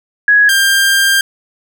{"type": "tone pair in turn", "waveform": ["sine", "sawtooth"], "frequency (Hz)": [1669, 1593.4], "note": ["G#6", "G6"], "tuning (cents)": [8, 28], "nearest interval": "minor second", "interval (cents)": 80, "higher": "first", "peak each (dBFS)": -5, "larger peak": "neither", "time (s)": [[0.28, 0.49], [0.49, 1.21]], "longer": "second", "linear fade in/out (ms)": 2, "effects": []}